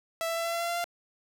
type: tone with pitch steps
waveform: sawtooth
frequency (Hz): 660 / 664.6 / 669.2 / 673.9 / 678.6 / 683.3 / 688 / 692.8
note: E5 / E5 / E5 / E5 / F5 / F5 / F5 / F5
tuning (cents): +2 / +14 / +26 / +38 / -50 / -38 / -26 / -14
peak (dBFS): -25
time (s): 0.21-0.842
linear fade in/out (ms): 0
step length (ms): 79
effects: none